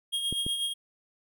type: tone with tremolo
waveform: square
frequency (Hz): 3254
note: G#7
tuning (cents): -36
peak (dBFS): -27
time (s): 0.12-0.74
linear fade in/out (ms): 20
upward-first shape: sine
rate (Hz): 8.2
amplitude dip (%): 45
type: clicks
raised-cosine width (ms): 3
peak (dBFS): -21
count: 2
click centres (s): 0.326 / 0.465
effects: none